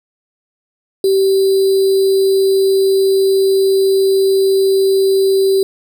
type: tone with sample-and-hold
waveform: sine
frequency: 386.9 Hz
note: G4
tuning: 23 cents flat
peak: -9 dBFS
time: 1.04-5.63 s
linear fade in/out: 2 ms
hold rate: 4410 Hz
effects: none